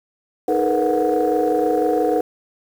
sine tone cluster, 311.8 / 427.3 / 471.3 / 497.4 / 730 Hz, D#4 / G#4 / A#4 / B4 / F#5, +4 / +49 / +19 / +12 / -24 cents, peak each -21 dBFS, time 0.48-2.21 s, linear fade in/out 5 ms, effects tanh soft clip ceiling -9 dBFS + 7-bit

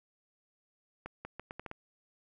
accelerating click train, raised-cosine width 0.5 ms, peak -26 dBFS, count 7, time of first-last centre 1.06-1.714 s, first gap 190 ms, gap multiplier 0.77, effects none

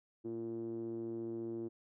5% pulse tone with low-pass filter, 114.6 Hz, A#2, 29 cents flat, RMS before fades -41 dBFS, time 0.24-1.69 s, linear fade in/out 20 ms, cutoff 320 Hz, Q 7.5, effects none

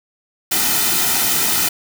white noise with comb filter, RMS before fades -17 dBFS, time 0.51-1.69 s, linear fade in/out 10 ms, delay 1.8 ms, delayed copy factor -0.65, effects none

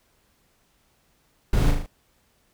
brown noise with echo, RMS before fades -20 dBFS, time 1.53-1.71 s, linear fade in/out 2 ms, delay 38 ms, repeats 4, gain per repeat -4 dB, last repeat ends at 1.862 s, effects pink hiss -65 dBFS RMS until 2.53 s

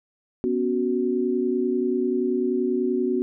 sine chord, B suspended second, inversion none, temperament equal, 246.9 / 277.2 / 370 Hz, B3 / C#4 / F#4, 0 / 0 / 0 cents, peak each -25 / -28 / -23 dBFS, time 0.44-3.22 s, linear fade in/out 0 ms, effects none

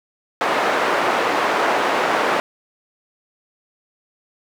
white band-pass noise, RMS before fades -19 dBFS, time 0.41-2.4 s, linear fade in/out 0 ms, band 380 to 1200 Hz, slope 12 dB/octave, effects none

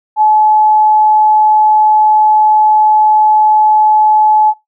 sine tone, 857 Hz, A5, 46 cents flat, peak -5 dBFS, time 0.16-4.54 s, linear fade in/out 50 ms, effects noise-tail reverb RT60 0.2 s tail -24 dB re dry

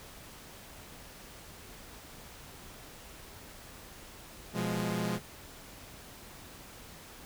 sawtooth chord, F diminished, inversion second, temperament equal, 123.47 / 174.61 / 207.7 Hz, Cb3 / F3 / Ab3, 0 / 0 / 0 cents, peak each -33 / -31 / -30 dBFS, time 4.53-5.2 s, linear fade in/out 50 ms, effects pink hiss -50 dBFS RMS until 7.25 s

